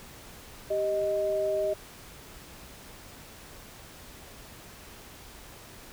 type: tone pair together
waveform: sine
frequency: 392 / 622.3 Hz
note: G4 / D#5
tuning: 0 / 0 cents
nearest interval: minor sixth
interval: 800 cents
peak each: -31 / -26 dBFS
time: 0.7-1.74 s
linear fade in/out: 10 ms
effects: pink hiss -48 dBFS RMS until 5.92 s